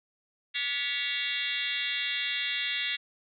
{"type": "tone with frequency modulation", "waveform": "sine", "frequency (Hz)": 2764, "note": "F7", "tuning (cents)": -19, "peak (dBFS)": -28, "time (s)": [0.54, 2.97], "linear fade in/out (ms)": 20, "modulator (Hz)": 265, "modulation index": 3.8, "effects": []}